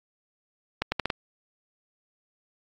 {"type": "accelerating click train", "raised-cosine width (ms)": 0.3, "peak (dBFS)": -9, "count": 5, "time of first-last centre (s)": [0.82, 1.102], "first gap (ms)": 100, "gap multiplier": 0.77, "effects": ["AAC 48 kbps"]}